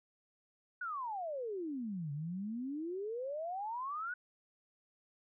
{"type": "exponential two-way sweep", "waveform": "sine", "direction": "down then up", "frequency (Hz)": [1500, 140, 1500], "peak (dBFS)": -37, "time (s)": [0.81, 4.14], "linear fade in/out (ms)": 5, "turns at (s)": 2.12, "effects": []}